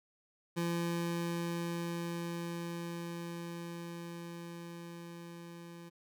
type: tone with level ramp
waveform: 25% pulse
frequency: 170.5 Hz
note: F3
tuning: 41 cents flat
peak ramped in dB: -28 to -44 dBFS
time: 0.56-5.9 s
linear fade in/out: 20 ms
effects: none